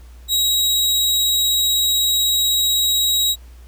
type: tone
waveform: sawtooth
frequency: 3829 Hz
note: A#7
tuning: 46 cents sharp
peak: -12 dBFS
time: 0.28-3.36 s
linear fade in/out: 50 ms
effects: added 60 Hz sine -38 dBFS peak until 3.67 s + pink hiss -53 dBFS RMS until 3.67 s